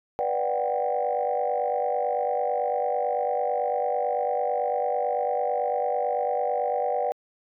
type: chord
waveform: sine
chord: G major seventh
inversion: first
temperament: just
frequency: 490 / 588 / 735 / 784 Hz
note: B4 / D5 / F#5 / G5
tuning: -14 / +2 / -12 / 0 cents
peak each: -28 dBFS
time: 0.19-7.12 s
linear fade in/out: 0 ms
effects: tanh soft clip ceiling -15 dBFS